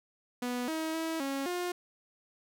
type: tone with pitch steps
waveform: sawtooth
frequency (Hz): 246.1 / 318.8 / 324.2 / 274.2 / 355.6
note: B3 / D#4 / E4 / C#4 / F4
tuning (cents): -6 / +42 / -29 / -19 / +31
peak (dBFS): -28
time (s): 0.42-1.72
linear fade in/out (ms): 5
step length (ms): 260
effects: none